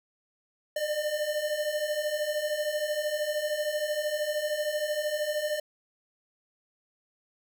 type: beating tone pair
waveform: square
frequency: 593 / 606 Hz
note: D5 / D#5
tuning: +17 / -46 cents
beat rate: 13 Hz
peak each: -34 / -30 dBFS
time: 0.76-5.6 s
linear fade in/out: 5 ms
effects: none